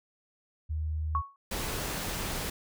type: tone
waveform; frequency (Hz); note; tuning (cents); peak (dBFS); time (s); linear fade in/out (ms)
sine; 77.78; D#2; 0; -29; 0.69-1.22; 20
type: tone with exponential decay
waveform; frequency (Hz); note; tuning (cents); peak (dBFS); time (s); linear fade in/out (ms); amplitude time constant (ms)
sine; 1108.7; C#6; 0; -23; 1.15-1.36; 1; 45
type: noise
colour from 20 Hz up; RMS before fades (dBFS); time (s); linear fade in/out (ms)
pink; -34; 1.51-2.5; 5
effects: none